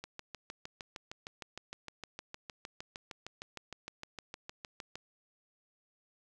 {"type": "click train", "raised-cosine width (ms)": 0.2, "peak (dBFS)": -25, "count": 33, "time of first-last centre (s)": [0.04, 4.956], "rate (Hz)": 6.51, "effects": ["11-bit"]}